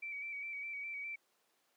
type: tone with vibrato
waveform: sine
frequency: 2300 Hz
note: D7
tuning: 37 cents flat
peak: -40 dBFS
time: 0.02-1.16 s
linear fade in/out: 10 ms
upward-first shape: square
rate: 4.9 Hz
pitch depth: 29 cents each way
effects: pink hiss -75 dBFS RMS until 1.76 s + high-pass 400 Hz 12 dB/octave